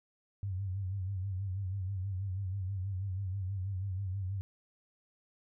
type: tone with vibrato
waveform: sine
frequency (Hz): 95.7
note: G2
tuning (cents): -41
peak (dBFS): -33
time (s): 0.43-4.41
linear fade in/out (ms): 0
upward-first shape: sine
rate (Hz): 6.2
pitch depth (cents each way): 85
effects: none